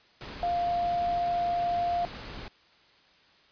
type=tone in noise; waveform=sine; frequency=698.5 Hz; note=F5; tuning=in tune; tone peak=-25 dBFS; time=0.43-2.05 s; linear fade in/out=0 ms; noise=pink; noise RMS=-41 dBFS; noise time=0.21-2.48 s; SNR=+13 dB; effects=white hiss -60 dBFS RMS until 3.51 s + resampled to 11025 Hz

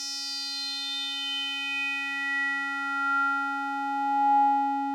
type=tone with band-pass filter sweep; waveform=square; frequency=277.2 Hz; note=C#4; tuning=in tune; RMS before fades=-28 dBFS; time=0-4.94 s; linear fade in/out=0 ms; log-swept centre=5500 to 650 Hz; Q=7.5; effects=none

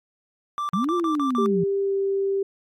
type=tone bursts; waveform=triangle; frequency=1174.7 Hz; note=D6; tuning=in tune; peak=-22 dBFS; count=6; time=0.58-1.46 s; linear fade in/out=0 ms; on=110 ms; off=44 ms
type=linear two-way sweep; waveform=sine; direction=up then down; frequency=165.3 to 360 to 165.3 Hz; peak=-21 dBFS; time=0.73-1.64 s; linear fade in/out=5 ms; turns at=0.94 s
type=tone with pitch glide; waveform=sine; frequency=395.4 to 392.4 Hz; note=G4 to G4; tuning=+15 to +2 cents; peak=-20 dBFS; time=1.38-2.43 s; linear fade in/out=5 ms; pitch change=-13 cents; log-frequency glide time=1.81-1.93 s
effects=MP3 96 kbps

